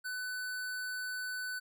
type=tone; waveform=square; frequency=1500 Hz; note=F#6; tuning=23 cents sharp; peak=-37 dBFS; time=0.04-1.6 s; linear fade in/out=20 ms; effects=none